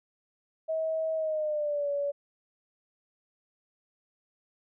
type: tone with pitch glide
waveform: sine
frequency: 640 to 570.2 Hz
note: D#5 to C#5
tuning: +49 to +49 cents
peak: -27 dBFS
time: 0.68-2.12 s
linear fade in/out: 20 ms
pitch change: -200 cents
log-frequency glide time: 1.15-1.9 s
effects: none